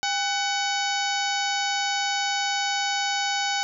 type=harmonic tone with a mistuned harmonic; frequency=750 Hz; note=F#5; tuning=23 cents sharp; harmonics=1 / 2 / 3 / 4 / 5 / 6 / 7 / 8 / 9; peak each=-27 / -30 / -32 / -33 / -34 / -35 / -35 / -36 / -37 dBFS; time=0.03-3.63 s; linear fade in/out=0 ms; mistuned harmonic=1; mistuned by=+120 cents; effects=none